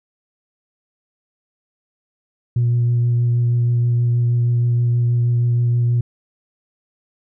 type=tone with vibrato; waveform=sine; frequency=119.9 Hz; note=A#2; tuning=49 cents sharp; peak=-12 dBFS; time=2.56-6.01 s; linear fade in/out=5 ms; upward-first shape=triangle; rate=6.3 Hz; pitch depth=13 cents each way; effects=tanh soft clip ceiling -11 dBFS